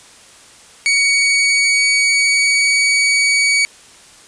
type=tone with pitch glide; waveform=sawtooth; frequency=2244 to 2260 Hz; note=C#7 to C#7; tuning=+21 to +33 cents; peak=-8 dBFS; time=0.86-3.65 s; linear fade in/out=0 ms; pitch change=+12 cents; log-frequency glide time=1.32-2.83 s; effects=white hiss -43 dBFS RMS until 4.27 s + resampled to 22050 Hz